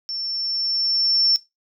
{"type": "tone with level ramp", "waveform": "sine", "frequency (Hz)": 5410, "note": "E8", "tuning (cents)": 44, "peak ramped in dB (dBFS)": [-26, -14], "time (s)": [0.09, 1.36], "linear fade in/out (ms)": 0, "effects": ["noise-tail reverb RT60 0.2 s tail -18 dB re dry"]}